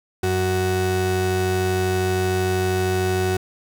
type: tone pair together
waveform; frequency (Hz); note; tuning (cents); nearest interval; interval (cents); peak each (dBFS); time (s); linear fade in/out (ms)
35% pulse; 92.9 / 371.6; F#2 / F#4; +7 / +7; 2 octaves; 2400; -21; 0.23-3.37; 5
effects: none